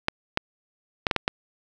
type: clicks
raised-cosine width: 0.3 ms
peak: -5 dBFS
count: 6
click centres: 0.084 / 0.374 / 1.068 / 1.112 / 1.163 / 1.279 s
effects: none